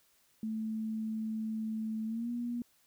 sine tone with pitch glide, 219.6 to 239.5 Hz, A3 to A#3, -3 to +47 cents, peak -33 dBFS, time 0.43-2.62 s, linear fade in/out 2 ms, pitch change +150 cents, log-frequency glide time 2.06-2.3 s, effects white hiss -69 dBFS RMS until 2.86 s

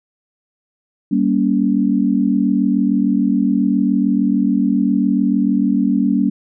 sine chord, G diminished, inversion none, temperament just, 196 / 235.2 / 282.2 Hz, G3 / Bb3 / Db4, 0 / +16 / +31 cents, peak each -17 dBFS, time 1.11-6.3 s, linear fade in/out 10 ms, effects none

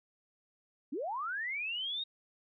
sine linear sweep, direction up, 236.9 to 3776 Hz, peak -34 dBFS, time 0.92-2.04 s, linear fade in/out 10 ms, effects none

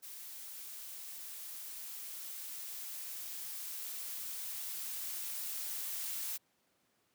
blue noise with level ramp, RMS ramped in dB -48 to -39 dBFS, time 0.02-6.38 s, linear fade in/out 20 ms, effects pink hiss -75 dBFS RMS until 7.14 s + high-pass 150 Hz 12 dB/octave

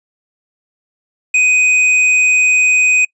sine tone with hard clipping, 2500 Hz, D#7, 8 cents sharp, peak -10 dBFS, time 1.34-3.05 s, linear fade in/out 5 ms, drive 6 dB, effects noise-tail reverb RT60 0.1 s tail -26 dB re dry + resampled to 22050 Hz

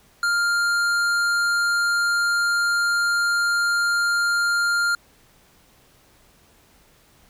sine tone with hard clipping, 1400 Hz, F6, 4 cents sharp, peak -20 dBFS, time 0.23-4.95 s, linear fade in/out 2 ms, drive 12 dB, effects pink hiss -56 dBFS RMS until 7.29 s

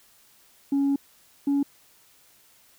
sine tone pair in turn, 278.6 / 281.5 Hz, C#4 / C#4, +9 / +27 cents, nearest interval unison, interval 18 cents, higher second, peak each -18 dBFS, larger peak neither, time 0.72-0.96 / 1.47-1.63 s, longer first, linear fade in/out 5 ms, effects tanh soft clip ceiling -18 dBFS + white hiss -58 dBFS RMS until 2.78 s

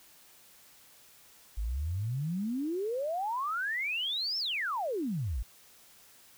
sine exponential two-way sweep, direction up then down, 49 to 5470 to 49 Hz, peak -30 dBFS, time 1.57-5.43 s, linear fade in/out 10 ms, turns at 4.38 s, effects white hiss -58 dBFS RMS until 6.37 s

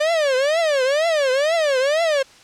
45% pulse tone with vibrato, 587.3 Hz, D5, in tune, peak -16 dBFS, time 0-2.23 s, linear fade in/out 10 ms, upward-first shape triangle, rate 2.1 Hz, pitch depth 270 cents each way, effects white hiss -47 dBFS RMS until 2.43 s + low-pass 6000 Hz 12 dB/octave

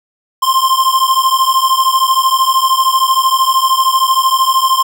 square beating tone pair, 1046.5 / 1059.5 Hz, C6 / C6, 0 / +21 cents, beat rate 13 Hz, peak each -13 dBFS, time 0.42-4.83 s, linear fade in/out 10 ms, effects 8-bit

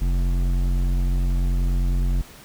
sine tone with hard clipping, 44.81 Hz, F1, 45 cents sharp, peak -20 dBFS, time 0.01-2.22 s, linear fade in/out 10 ms, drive 11 dB, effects pink hiss -45 dBFS RMS until 2.44 s

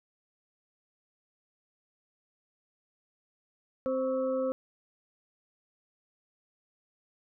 harmonic tone with a mistuned harmonic, 261.6 Hz, C4, in tune, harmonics 1 / 2 / 4 / 5, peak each -34 / -28 / -45 / -43 dBFS, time 3.86-4.52 s, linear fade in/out 0 ms, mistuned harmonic 4, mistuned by +110 cents, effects none

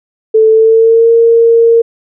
sine tone with pitch glide, 440 to 461.3 Hz, A4 to A#4, 0 to -18 cents, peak -3 dBFS, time 0.34-1.82 s, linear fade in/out 10 ms, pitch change +82 cents, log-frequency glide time 0.49-1.11 s, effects none

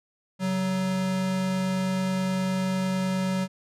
square tone pair together, 138.4 / 187.7 Hz, C#3 / F#3, -2 / +25 cents, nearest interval perfect fourth, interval 527 cents, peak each -36 / -25 dBFS, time 0.39-3.48 s, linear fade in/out 50 ms, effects low-pass 10000 Hz 12 dB/octave

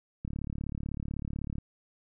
click train, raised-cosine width 5 ms, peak -23 dBFS, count 49, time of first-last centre 0.25-1.583 s, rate 36 Hz, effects none

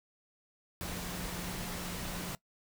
sine tone in noise, 178.6 Hz, F3, 39 cents sharp, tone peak -43 dBFS, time 0.81-2.35 s, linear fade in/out 0 ms, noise pink, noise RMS -40 dBFS, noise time 0.81-2.35 s, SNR -6 dB, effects noise-tail reverb RT60 0.1 s tail -20 dB re dry

